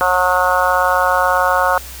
harmonic tone, 181.8 Hz, F#3, 30 cents flat, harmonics 3 / 4 / 5 / 6 / 7 / 8, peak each -19 / -19 / -19 / -19 / -19 / -19 dBFS, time 0.01-1.78 s, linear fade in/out 0 ms, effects added 63 Hz sine -34 dBFS peak until 2 s + white hiss -34 dBFS RMS until 2 s

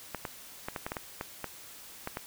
clicks, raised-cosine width 0.5 ms, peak -19 dBFS, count 11, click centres 0.147 / 0.252 / 0.685 / 0.762 / 0.865 / 0.919 / 0.968 / 1.211 / 1.443 / 2.074 / 2.171 s, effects white hiss -49 dBFS RMS until 2.26 s

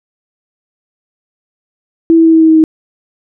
sine tone with pitch steps, 329.5 / 327.2 / 325 / 322.7 / 320.5 / 318.3 / 316.1 Hz, E4 / E4 / E4 / E4 / E4 / D#4 / D#4, -1 / -13 / -24 / -37 / -49 / +39 / +27 cents, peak -3 dBFS, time 2.1-2.639 s, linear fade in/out 0 ms, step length 77 ms, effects none

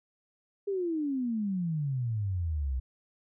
sine exponential sweep, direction down, 409.2 to 61.7 Hz, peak -28 dBFS, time 0.67-2.8 s, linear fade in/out 10 ms, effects none

